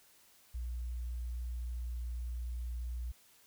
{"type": "tone with sample-and-hold", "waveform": "sine", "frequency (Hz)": 60, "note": "B1", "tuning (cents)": -49, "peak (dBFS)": -36, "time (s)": [0.54, 3.12], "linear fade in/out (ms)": 10, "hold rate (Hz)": 11025, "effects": ["white hiss -64 dBFS RMS until 3.46 s"]}